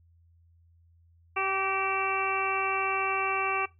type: harmonic tone with a mistuned harmonic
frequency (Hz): 386.5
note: G4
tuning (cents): -24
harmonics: 1 / 2 / 3 / 4 / 5 / 6 / 7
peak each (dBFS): -35 / -33 / -30 / -39 / -43 / -32 / -34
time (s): 1.36-3.66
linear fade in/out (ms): 10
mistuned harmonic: 5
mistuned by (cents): -34
effects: noise-tail reverb RT60 0.2 s tail -20 dB re dry + added 84 Hz sine -58 dBFS peak until 3.79 s